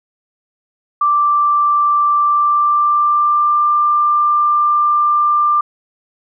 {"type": "tone with pitch glide", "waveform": "sine", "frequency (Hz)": [1174.7, 1189], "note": ["D6", "D6"], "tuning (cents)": [0, 21], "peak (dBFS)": -10, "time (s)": [1.01, 5.61], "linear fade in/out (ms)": 5, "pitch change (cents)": 21, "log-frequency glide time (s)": [2.19, 3.64], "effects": []}